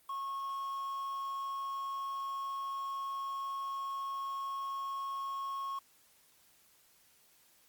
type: tone with quantisation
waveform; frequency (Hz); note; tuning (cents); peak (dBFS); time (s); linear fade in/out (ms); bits
triangle; 1093; C#6; -25; -34; 0.09-5.79; 5; 9
effects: white hiss -66 dBFS RMS until 7.68 s + Opus 32 kbps